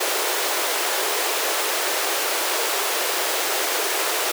pink high-pass noise, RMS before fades -23 dBFS, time 0-4.32 s, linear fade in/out 10 ms, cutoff 360 Hz, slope 48 dB/octave, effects none

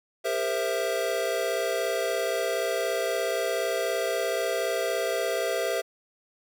square chord, C dominant seventh, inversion second, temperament equal with one note detuned, 402.3 / 466.2 / 523.3 / 659.3 Hz, G4 / Bb4 / C5 / E5, +45 / 0 / 0 / 0 cents, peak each -33 / -33 / -32 / -30 dBFS, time 0.24-5.82 s, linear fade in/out 20 ms, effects none

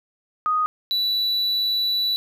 sine / triangle tone pair in turn, 1244.5 / 3951 Hz, D#6 / B7, 0 / 0 cents, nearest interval octave + minor sixth, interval 2000 cents, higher second, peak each -18 dBFS, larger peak neither, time 0.46-0.66 / 0.91-2.16 s, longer second, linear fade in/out 0 ms, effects none

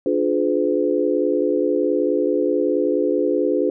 sine chord, D diminished seventh, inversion none, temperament just, 293.7 / 352.4 / 422.9 / 507.5 Hz, D4 / F4 / Ab4 / Cb5, 0 / +16 / +31 / +47 cents, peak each -22 dBFS, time 0.06-3.7 s, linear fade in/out 2 ms, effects none

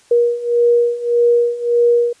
sine beating tone pair, 475 / 476.7 Hz, A#4 / A#4, +33 / +39 cents, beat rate 1.7 Hz, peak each -16 / -13 dBFS, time 0.11-2.13 s, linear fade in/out 5 ms, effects white hiss -51 dBFS RMS until 2.2 s + resampled to 22050 Hz

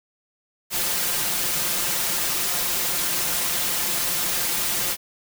white noise with comb filter, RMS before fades -24 dBFS, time 0.7-4.97 s, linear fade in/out 50 ms, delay 5.7 ms, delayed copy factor +0.65, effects none

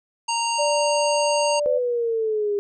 harmonic tone, 928 Hz, A#5, 8 cents flat, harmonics 1 / 3 / 5 / 7 / 9, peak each -23 / -28 / -30 / -31 / -33 dBFS, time 0.28-1.6 s, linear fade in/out 10 ms
sine tone, 587 Hz, D5, 1 cent flat, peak -20 dBFS, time 0.58-1.79 s, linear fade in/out 20 ms
sine exponential sweep, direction down, 515 to 402.9 Hz, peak -20 dBFS, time 1.66-2.59 s, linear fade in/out 0 ms
effects none

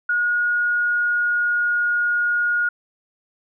sine tone with pitch glide, 1444 to 1435.7 Hz, F#6 to F6, -43 to +47 cents, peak -17 dBFS, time 0.09-2.69 s, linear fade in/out 5 ms, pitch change -10 cents, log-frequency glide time 0.2-1.95 s, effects none

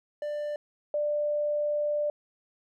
triangle / sine tone pair in turn, 592 / 592 Hz, D5 / D5, +14 / +14 cents, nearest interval unison, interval 0 cents, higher neither, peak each -28 / -25 dBFS, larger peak second, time 0.22-0.56 / 0.94-2.1 s, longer second, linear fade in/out 2 ms, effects none

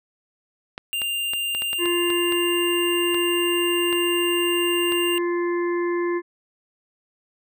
clicks, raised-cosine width 0.3 ms, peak -16 dBFS, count 12, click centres 0.779 / 1.018 / 1.335 / 1.549 / 1.621 / 1.731 / 1.857 / 2.103 / 2.323 / 3.145 / 3.928 / 4.922 s
square tone, 2794 Hz, F7, in tune, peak -24 dBFS, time 0.93-5.18 s, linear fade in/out 0 ms
harmonic tone, 347.8 Hz, F4, 7 cents flat, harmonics 1 / 3 / 5 / 6, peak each -21 / -31 / -35 / -37 dBFS, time 1.78-6.22 s, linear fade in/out 50 ms
effects none

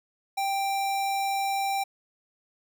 square tone, 786 Hz, G5, 4 cents sharp, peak -26 dBFS, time 0.37-1.84 s, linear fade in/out 10 ms, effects none

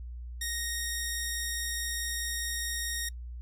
10% pulse tone, 1864.7 Hz, A#6, in tune, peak -23 dBFS, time 0.41-3.09 s, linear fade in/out 5 ms, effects noise-tail reverb RT60 0.1 s tail -25 dB re dry + added 60 Hz sine -38 dBFS peak until 3.41 s

